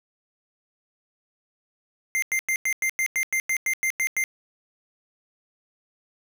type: tone bursts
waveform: square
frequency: 2093 Hz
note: C7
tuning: in tune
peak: -22 dBFS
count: 13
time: 2.15-4.239 s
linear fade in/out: 0 ms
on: 73 ms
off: 95 ms
effects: none